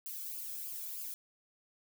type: noise with flanger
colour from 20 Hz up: violet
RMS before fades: -42 dBFS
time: 0.06-1.14 s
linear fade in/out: 0 ms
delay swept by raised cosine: 0.51 to 1.1 ms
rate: 3.2 Hz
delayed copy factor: -0.6
effects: none